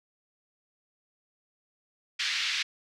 pink band-pass noise, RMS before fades -30 dBFS, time 2.19-2.63 s, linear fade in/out 10 ms, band 1900 to 5000 Hz, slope 24 dB/octave, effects none

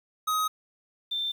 square / sine tone pair in turn, 1261 / 3567 Hz, D#6 / A7, +23 / +23 cents, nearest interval octave + tritone, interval 1800 cents, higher second, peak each -25 / -27 dBFS, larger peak first, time 0.27-0.48 / 1.11-1.32 s, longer neither, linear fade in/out 10 ms, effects 9-bit

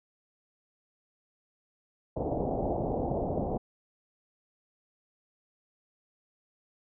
white low-pass noise, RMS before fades -31 dBFS, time 2.16-3.58 s, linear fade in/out 10 ms, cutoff 760 Hz, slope 48 dB/octave, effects none

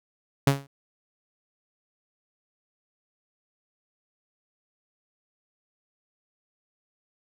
sawtooth tone with exponential decay, 138.59 Hz, C#3, in tune, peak -11 dBFS, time 0.47-0.67 s, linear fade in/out 5 ms, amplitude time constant 42 ms, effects none

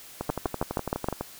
two click trains, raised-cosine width 1 ms, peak -11 / -15 dBFS, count 6 / 13, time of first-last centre 0.3-1.086 / 0.21-1.21 s, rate 6.36 / 12 Hz, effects white hiss -47 dBFS RMS until 1.39 s

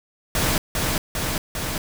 pink noise with echo, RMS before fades -21 dBFS, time 0.35-0.58 s, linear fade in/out 2 ms, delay 400 ms, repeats 3, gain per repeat -2 dB, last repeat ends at 1.78 s, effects none

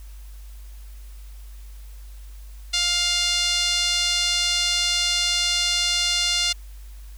5% pulse tone with band-pass filter, 702 Hz, F5, 9 cents sharp, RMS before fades -22 dBFS, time 2.73-6.53 s, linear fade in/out 10 ms, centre 3700 Hz, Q 1.3, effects added 50 Hz sine -37 dBFS peak until 7.17 s + white hiss -54 dBFS RMS until 7.17 s

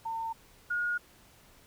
sine tone pair in turn, 905 / 1436.6 Hz, A5 / F6, +48 / +48 cents, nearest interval minor sixth, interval 800 cents, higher second, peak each -32 / -28 dBFS, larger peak second, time 0.05-0.33 / 0.7-0.98 s, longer neither, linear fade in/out 10 ms, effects pink hiss -59 dBFS RMS until 1.66 s

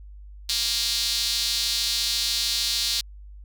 sawtooth tone with high-pass filter, 233.7 Hz, A#3, 5 cents sharp, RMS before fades -25 dBFS, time 0.49-3.01 s, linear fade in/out 5 ms, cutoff 4200 Hz, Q 3.4, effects added 50 Hz sine -40 dBFS peak until 3.44 s

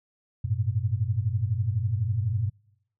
sine tone cluster, 95.7 / 107.6 / 119.7 Hz, G2 / A2 / A#2, -41 / -38 / +46 cents, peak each -28 dBFS, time 0.44-2.5 s, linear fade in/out 10 ms, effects noise-tail reverb RT60 0.8 s tail -26 dB re dry

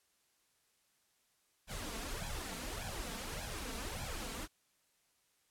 pink noise with flanger, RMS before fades -42 dBFS, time 1.67-4.48 s, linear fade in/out 50 ms, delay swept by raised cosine 1.2 to 4.5 ms, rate 1.7 Hz, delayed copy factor +0.75, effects white hiss -75 dBFS RMS until 5.5 s + low-pass 12000 Hz 12 dB/octave

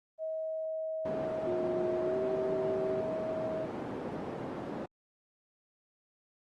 sine tone, 637 Hz, D#5, 41 cents sharp, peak -33 dBFS, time 0.18-3.67 s, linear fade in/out 50 ms
white band-pass noise, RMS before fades -39 dBFS, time 1.05-4.86 s, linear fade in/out 5 ms, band 160 to 490 Hz, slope 12 dB/octave
sine tone with pitch glide, 358.2 to 383.9 Hz, F4 to G4, +44 to -36 cents, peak -32 dBFS, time 1.47-3.01 s, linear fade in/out 5 ms, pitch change +120 cents, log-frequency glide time 2.02-2.18 s
effects Opus 24 kbps

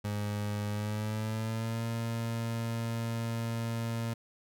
30% pulse tone with pitch glide, 103.83 to 115.21 Hz, G#2 to A#2, 0 to -20 cents, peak -29 dBFS, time 0.04-4.14 s, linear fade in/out 10 ms, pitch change +180 cents, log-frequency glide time 0.69-1.85 s, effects none

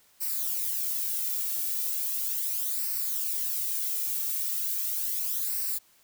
violet noise with flanger, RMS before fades -30 dBFS, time 0.2-5.79 s, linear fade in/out 20 ms, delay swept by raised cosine 0.29 to 1.99 ms, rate 0.37 Hz, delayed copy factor -0.6, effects white hiss -62 dBFS RMS until 6.03 s

